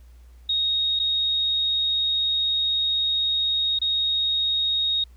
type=tone with dropouts; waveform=sine; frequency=3744 Hz; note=A#7; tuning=7 cents sharp; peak=-20 dBFS; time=0.49-5.04 s; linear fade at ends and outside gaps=5 ms; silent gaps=0.992-0.997 / 3.789-3.815 s; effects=added 60 Hz sine -45 dBFS peak until 5.16 s + pink hiss -63 dBFS RMS until 5.16 s